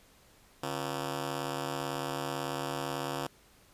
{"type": "ring-modulated tone", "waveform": "10% pulse", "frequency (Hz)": 207.7, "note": "G#3", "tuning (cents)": 0, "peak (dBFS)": -22, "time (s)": [0.63, 3.27], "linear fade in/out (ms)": 5, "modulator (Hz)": 64.8, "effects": ["pink hiss -61 dBFS RMS until 3.73 s", "resampled to 32000 Hz"]}